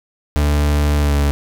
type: tone with pitch glide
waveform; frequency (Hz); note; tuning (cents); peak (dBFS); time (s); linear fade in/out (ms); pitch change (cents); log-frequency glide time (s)
40% pulse; 73.42 to 71.66; D2 to D2; 0 to -42; -12; 0.36-1.31; 0; -42; 0.99-1.16
effects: none